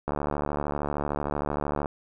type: click train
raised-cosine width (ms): 1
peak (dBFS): -14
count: 131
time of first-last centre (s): 0.08-1.858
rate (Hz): 73.1
effects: none